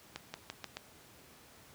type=accelerating click train; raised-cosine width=0.2 ms; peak=-22 dBFS; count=5; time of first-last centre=0.16-0.77 s; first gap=180 ms; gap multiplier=0.89; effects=pink hiss -58 dBFS RMS until 1.74 s + high-pass 80 Hz 12 dB/octave